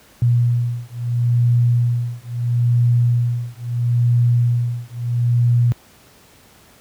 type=beating tone pair; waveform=sine; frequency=119.7 / 120.45 Hz; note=A#2 / B2; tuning=+46 / -43 cents; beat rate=0.75 Hz; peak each=-17 dBFS; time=0.22-5.72 s; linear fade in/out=0 ms; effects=pink hiss -49 dBFS RMS until 6.8 s + high-pass 60 Hz 12 dB/octave

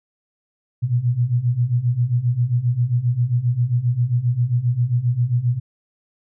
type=beating tone pair; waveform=sine; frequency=117.5 / 125 Hz; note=A#2 / B2; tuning=+14 / +21 cents; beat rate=7.5 Hz; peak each=-21 / -18 dBFS; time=0.82-5.6 s; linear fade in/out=20 ms; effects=none

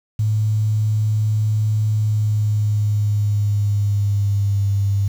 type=tone with pitch glide; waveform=sine; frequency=107.5 to 99.72 Hz; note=A2 to G2; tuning=-40 to +30 cents; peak=-15 dBFS; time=0.19-5.08 s; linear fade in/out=5 ms; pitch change=-130 cents; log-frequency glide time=1.9-4.73 s; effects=7-bit

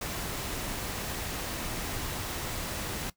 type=noise; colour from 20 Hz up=pink; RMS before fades=-35 dBFS; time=0.01-3.1 s; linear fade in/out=5 ms; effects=noise-tail reverb RT60 0.1 s tail -17 dB re dry

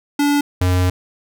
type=tone pair in turn; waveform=square; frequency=288.3 / 90.81 Hz; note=D4 / F#2; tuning=-32 / -32 cents; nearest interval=octave + minor sixth; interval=2000 cents; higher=first; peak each=-14 dBFS; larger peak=neither; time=0.19-0.41 / 0.61-0.9 s; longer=second; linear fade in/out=5 ms; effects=none

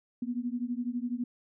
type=beating tone pair; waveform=sine; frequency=238 / 250 Hz; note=A#3 / B3; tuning=+36 / +21 cents; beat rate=12 Hz; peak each=-33 / -34 dBFS; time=0.22-1.24 s; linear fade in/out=5 ms; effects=none

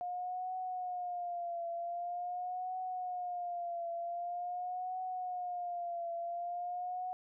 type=tone with vibrato; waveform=sine; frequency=711 Hz; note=F5; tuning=31 cents sharp; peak=-36 dBFS; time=0.01-7.13 s; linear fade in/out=0 ms; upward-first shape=triangle; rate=0.45 Hz; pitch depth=79 cents each way; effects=none

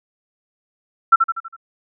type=tone with echo; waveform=sine; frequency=1346 Hz; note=E6; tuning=36 cents sharp; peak=-5 dBFS; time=1.12-1.16 s; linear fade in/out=10 ms; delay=81 ms; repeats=5; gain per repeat=-6 dB; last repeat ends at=1.565 s; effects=none

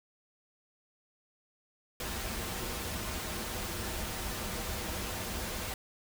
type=noise with comb filter; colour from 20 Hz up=pink; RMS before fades=-37 dBFS; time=2-5.74 s; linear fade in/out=2 ms; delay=7.1 ms; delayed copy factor=-0.5; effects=none

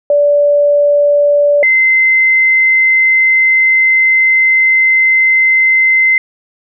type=tone pair in turn; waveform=sine; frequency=580 / 2067 Hz; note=D5 / C7; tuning=-22 / -22 cents; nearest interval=octave + minor seventh; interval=2200 cents; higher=second; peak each=-6 dBFS; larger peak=neither; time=0.1-1.63 / 1.63-6.18 s; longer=second; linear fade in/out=2 ms; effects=none

